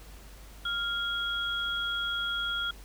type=tone pair together; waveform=sine; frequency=1396.9 / 3313 Hz; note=F6 / G#7; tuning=0 / -5 cents; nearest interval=octave + minor third; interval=1495 cents; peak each=-31 / -32 dBFS; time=0.65-2.71 s; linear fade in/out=5 ms; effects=added 50 Hz sine -47 dBFS peak until 2.84 s + pink hiss -53 dBFS RMS until 2.84 s